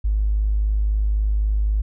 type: tone with tanh clipping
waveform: triangle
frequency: 51.91 Hz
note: G#1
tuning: in tune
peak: -16 dBFS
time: 0.04-1.82 s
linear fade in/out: 10 ms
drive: 2 dB
effects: none